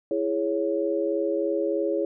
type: chord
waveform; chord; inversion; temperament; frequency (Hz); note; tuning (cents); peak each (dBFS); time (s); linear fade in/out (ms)
sine; C# minor; first; just; 332.6 / 415.8 / 554.4; E4 / G#4 / C#5; +16 / +2 / 0; -27; 0.11-2.05; 2
effects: none